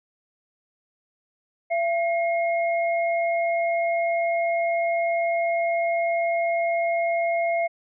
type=tone pair together; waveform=sine; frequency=677 / 2149 Hz; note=E5 / C7; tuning=+46 / +46 cents; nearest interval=octave + minor sixth; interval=2000 cents; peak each=-21 / -29 dBFS; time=1.7-7.68 s; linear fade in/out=20 ms; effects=none